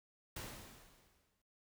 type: noise with exponential decay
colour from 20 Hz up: pink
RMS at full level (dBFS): -44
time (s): 0.36-1.42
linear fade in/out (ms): 5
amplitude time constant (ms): 230
effects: noise-tail reverb RT60 0.3 s tail -22 dB re dry